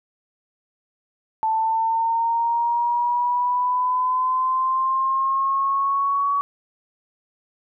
sine linear sweep, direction up, 880 to 1131 Hz, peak -18 dBFS, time 1.43-6.41 s, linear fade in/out 0 ms, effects none

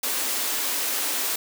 white high-pass noise, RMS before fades -26 dBFS, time 0.03-1.36 s, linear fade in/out 5 ms, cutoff 240 Hz, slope 96 dB/octave, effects none

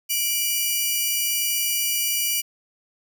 5% pulse tone pair together, 2349 / 2921 Hz, D7 / F#7, 0 / -23 cents, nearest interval major third, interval 377 cents, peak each -15 dBFS, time 0.09-2.42 s, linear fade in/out 20 ms, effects none

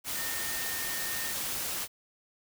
sine tone in noise, 1828 Hz, A#6, 34 cents flat, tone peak -39 dBFS, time 0.14-1.35 s, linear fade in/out 50 ms, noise white, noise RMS -34 dBFS, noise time 0.04-1.88 s, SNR -8 dB, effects none

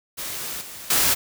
white noise with level steps, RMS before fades -31 / -38 / -19 dBFS, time 0.17-1.15 s, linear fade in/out 20 ms, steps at 0.61 / 0.9 s, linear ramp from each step 5 ms, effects none

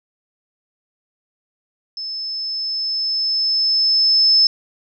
sine tone with level ramp, 5240 Hz, E8, 11 cents flat, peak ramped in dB -25 to -9 dBFS, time 1.97-4.47 s, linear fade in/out 2 ms, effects none

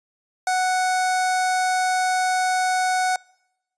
sawtooth tone with notch filter, 740 Hz, F#5, in tune, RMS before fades -21 dBFS, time 0.47-3.16 s, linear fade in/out 2 ms, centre 3000 Hz, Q 1.3, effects noise-tail reverb RT60 0.9 s tail -26 dB re dry + resampled to 22050 Hz

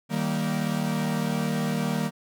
45% pulse chord, Eb major, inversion none, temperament equal with one note detuned, 155.56 / 193.52 / 233.1 Hz, Eb3 / G3 / Bb3, 0 / -22 / 0 cents, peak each -29 dBFS, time 0.09-2.11 s, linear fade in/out 50 ms, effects none

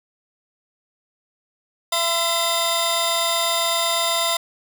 sawtooth tone cluster, 672 / 1022 / 3646 / 4871 Hz, E5 / C6 / A#7 / D#8, +33 / -41 / -39 / -38 cents, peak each -20 / -21 / -20 / -26 dBFS, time 1.92-4.37 s, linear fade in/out 5 ms, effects none

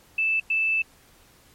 sine tone bursts at uneven times, 2637 Hz, E7, in tune, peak -20 dBFS, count 2, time 0.18-0.4 / 0.5-0.82 s, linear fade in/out 5 ms, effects pink hiss -56 dBFS RMS until 1.54 s + MP3 64 kbps

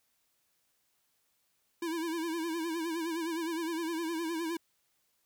square tone with vibrato, 329.6 Hz, E4, in tune, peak -33 dBFS, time 1.82-4.57 s, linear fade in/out 5 ms, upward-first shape sine, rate 9.7 Hz, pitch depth 78 cents each way, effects white hiss -75 dBFS RMS until 5.25 s

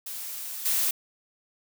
blue noise with level steps, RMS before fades -36 / -25 dBFS, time 0.06-0.91 s, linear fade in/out 5 ms, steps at 0.65 s, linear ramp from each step 10 ms, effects none

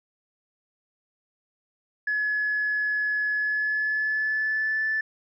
sine tone with pitch glide, 1700 to 1752.8 Hz, G#6 to A6, +40 to -7 cents, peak -22 dBFS, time 2.07-5.01 s, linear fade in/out 5 ms, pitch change +53 cents, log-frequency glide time 3.32-4.85 s, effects tanh soft clip ceiling -18 dBFS

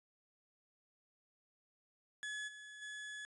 35% pulse tone with level steps, 1702 Hz, G#6, 42 cents sharp, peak -39 / -49 / -43 dBFS, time 2.23-3.25 s, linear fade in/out 0 ms, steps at 2.47 / 2.81 s, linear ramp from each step 20 ms, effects resampled to 24000 Hz

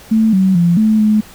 sine tone with pitch steps, 221 / 189.6 / 172.1 / 217.4 / 213.8 Hz, A3 / F#3 / F3 / A3 / A3, +8 / +43 / -25 / -21 / -49 cents, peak -8 dBFS, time 0.11-1.21 s, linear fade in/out 10 ms, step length 220 ms, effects pink hiss -39 dBFS RMS until 1.34 s

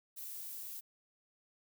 violet noise, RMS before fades -45 dBFS, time 0.16-0.81 s, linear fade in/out 20 ms, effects none

